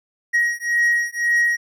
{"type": "beating tone pair", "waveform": "triangle", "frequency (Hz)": [1892, 1893.9], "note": ["A#6", "A#6"], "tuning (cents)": [25, 27], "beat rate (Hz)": 1.9, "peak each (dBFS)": -18, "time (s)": [0.33, 1.57], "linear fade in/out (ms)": 20, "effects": []}